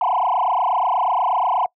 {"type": "tone with frequency modulation", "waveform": "sine", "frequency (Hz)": 864, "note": "A5", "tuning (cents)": -32, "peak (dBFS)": -15, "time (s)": [0.01, 1.66], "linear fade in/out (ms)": 2, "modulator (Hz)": 28.3, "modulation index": 5.7, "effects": ["noise-tail reverb RT60 0.1 s tail -23 dB re dry", "tanh soft clip ceiling -12 dBFS"]}